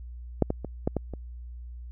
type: clicks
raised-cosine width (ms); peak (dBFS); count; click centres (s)
2; -7 / -13 / -20 / -11 / -13 / -23; 6; 0.423 / 0.504 / 0.647 / 0.875 / 0.967 / 1.137
effects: added 60 Hz sine -38 dBFS peak until 1.91 s